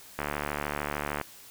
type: click train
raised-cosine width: 0.5 ms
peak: -15 dBFS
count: 76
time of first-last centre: 0.19-1.213 s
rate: 73.3 Hz
effects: white hiss -50 dBFS RMS until 1.5 s